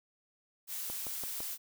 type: noise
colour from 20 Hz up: blue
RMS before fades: -39 dBFS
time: 0.67-1.58 s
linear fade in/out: 50 ms
type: click train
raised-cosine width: 1 ms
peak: -30 dBFS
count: 4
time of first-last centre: 0.9-1.404 s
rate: 5.95 Hz
effects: none